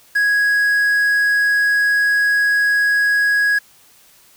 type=tone with quantisation; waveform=triangle; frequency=1661.2 Hz; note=G#6; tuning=in tune; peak=-11 dBFS; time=0.15-3.59 s; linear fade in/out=10 ms; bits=6; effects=white hiss -50 dBFS RMS until 4.36 s